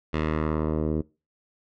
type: tone with low-pass filter sweep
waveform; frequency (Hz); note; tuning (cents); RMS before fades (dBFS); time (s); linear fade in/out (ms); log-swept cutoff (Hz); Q
10% pulse; 77.78; D#2; 0; -26; 0.13-1.02; 10; 3000 to 380; 1.1
effects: noise-tail reverb RT60 0.3 s tail -23 dB re dry